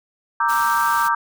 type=chord; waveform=sine; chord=E half-diminished seventh; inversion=second; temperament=equal; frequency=932.3 / 1174.7 / 1318.5 / 1568 Hz; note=Bb5 / D6 / E6 / G6; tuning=0 / 0 / 0 / 0 cents; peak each=-20 / -20 / -25 / -23 dBFS; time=0.4-1.15 s; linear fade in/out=5 ms
type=band-stop noise; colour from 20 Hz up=white; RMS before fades=-32 dBFS; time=0.48-1.09 s; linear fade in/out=20 ms; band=290 to 1400 Hz; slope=48 dB/octave
effects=none